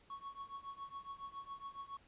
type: tone with tremolo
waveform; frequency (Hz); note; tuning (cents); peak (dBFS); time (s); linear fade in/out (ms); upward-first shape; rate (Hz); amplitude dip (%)
triangle; 1108.7; C#6; 0; -40; 0.1-1.97; 2; triangle; 7.2; 95
effects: pink hiss -67 dBFS RMS until 2.07 s + resampled to 8000 Hz